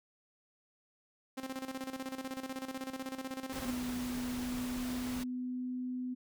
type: tone with tremolo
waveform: sawtooth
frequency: 263.5 Hz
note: C4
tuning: 12 cents sharp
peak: -33 dBFS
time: 1.37-3.71 s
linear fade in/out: 10 ms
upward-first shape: square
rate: 16 Hz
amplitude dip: 70%
type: noise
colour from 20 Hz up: pink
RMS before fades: -44 dBFS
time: 3.52-5.24 s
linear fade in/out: 10 ms
type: tone with pitch glide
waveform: sine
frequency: 248.2 to 251.8 Hz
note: B3 to B3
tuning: +9 to +34 cents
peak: -35 dBFS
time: 3.64-6.15 s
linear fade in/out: 20 ms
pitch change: +25 cents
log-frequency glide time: 4.25-5.76 s
effects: none